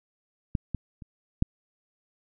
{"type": "clicks", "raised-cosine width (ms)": 5, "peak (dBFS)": [-13, -17, -30, -9], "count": 4, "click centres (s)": [0.552, 0.747, 1.022, 1.424], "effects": []}